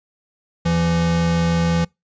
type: tone pair together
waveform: square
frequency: 82.1 / 168.23 Hz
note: E2 / E3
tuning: -6 / +36 cents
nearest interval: octave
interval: 1242 cents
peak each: -26 / -17 dBFS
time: 0.65-1.85 s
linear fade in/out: 10 ms
effects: noise-tail reverb RT60 0.2 s tail -26 dB re dry + resampled to 16000 Hz